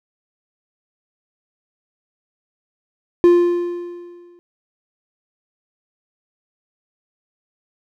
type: tone with exponential decay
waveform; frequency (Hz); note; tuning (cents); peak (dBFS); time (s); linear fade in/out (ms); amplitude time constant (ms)
triangle; 349.2; F4; 0; -4; 3.24-4.39; 0; 250
effects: none